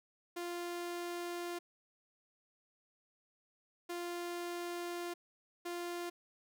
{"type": "tone bursts at uneven times", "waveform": "sawtooth", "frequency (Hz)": 348.3, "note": "F4", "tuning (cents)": -5, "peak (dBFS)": -35, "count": 3, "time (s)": [[0.36, 1.59], [3.89, 5.14], [5.65, 6.1]], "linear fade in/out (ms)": 10, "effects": []}